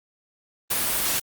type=noise with ADSR envelope; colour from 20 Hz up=white; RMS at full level=-20 dBFS; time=0.7-1.2 s; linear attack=17 ms; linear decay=6 ms; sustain=-4 dB; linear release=15 ms; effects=Opus 32 kbps